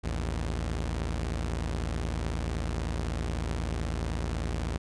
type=tone pair together; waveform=sawtooth; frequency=56.14 / 79.4 Hz; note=A1 / D#2; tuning=+36 / +36 cents; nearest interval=tritone; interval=600 cents; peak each=-27 / -30 dBFS; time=0.03-4.78 s; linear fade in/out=20 ms; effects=resampled to 22050 Hz